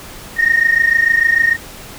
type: tone pair together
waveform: sine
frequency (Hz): 1838 / 1864.7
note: A#6 / A#6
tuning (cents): -25 / 0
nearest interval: unison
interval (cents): 25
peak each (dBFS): -12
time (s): 0.36-1.57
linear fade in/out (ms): 50
effects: tanh soft clip ceiling -3 dBFS + pink hiss -34 dBFS RMS until 1.98 s